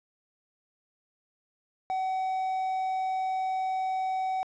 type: tone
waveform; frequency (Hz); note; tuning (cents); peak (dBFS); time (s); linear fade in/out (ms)
triangle; 755; F#5; +35; -25; 1.9-4.43; 0
effects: resampled to 16000 Hz + 10-bit